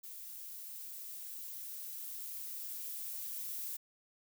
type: noise with level ramp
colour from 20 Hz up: violet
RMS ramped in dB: -48 to -41 dBFS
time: 0.03-3.77 s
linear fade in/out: 10 ms
effects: none